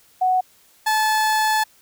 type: tone pair in turn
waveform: sine / 30% pulse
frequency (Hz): 741 / 866.2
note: F#5 / A5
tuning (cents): +2 / -27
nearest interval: minor third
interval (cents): 271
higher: second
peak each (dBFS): -15 / -14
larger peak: second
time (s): 0.21-0.41 / 0.86-1.64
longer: second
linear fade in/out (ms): 10
effects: white hiss -55 dBFS RMS until 1.81 s